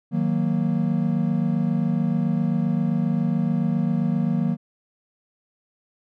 triangle chord, D# minor, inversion none, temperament equal with one note detuned, 157.64 / 185 / 233.1 Hz, D#3 / F#3 / A#3, +23 / 0 / 0 cents, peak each -22 dBFS, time 0.11-4.57 s, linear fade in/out 50 ms, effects none

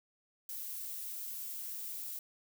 violet noise, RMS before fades -42 dBFS, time 0.49-2.19 s, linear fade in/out 2 ms, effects none

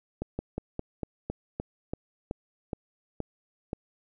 slowing click train, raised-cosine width 2 ms, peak -18 dBFS, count 12, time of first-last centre 0.22-3.731 s, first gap 170 ms, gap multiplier 1.12, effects none

